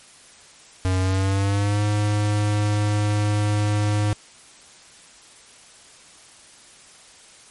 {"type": "tone with pitch glide", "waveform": "square", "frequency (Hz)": [93, 104.39], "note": ["F#2", "G#2"], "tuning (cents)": [9, 9], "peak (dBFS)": -19, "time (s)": [0.85, 4.13], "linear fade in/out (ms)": 0, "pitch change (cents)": 200, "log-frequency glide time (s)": [0.99, 1.83], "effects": ["white hiss -48 dBFS RMS until 7.5 s", "MP3 48 kbps"]}